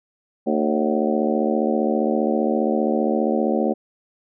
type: harmonic tone with a mistuned harmonic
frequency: 75.1 Hz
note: D2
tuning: 39 cents sharp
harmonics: 3 / 4 / 5 / 6 / 7 / 8 / 9 / 10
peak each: -22 / -25 / -25 / -28 / -25 / -32 / -32 / -29 dBFS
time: 0.46-3.74 s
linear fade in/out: 20 ms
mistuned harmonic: 7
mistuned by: +59 cents
effects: none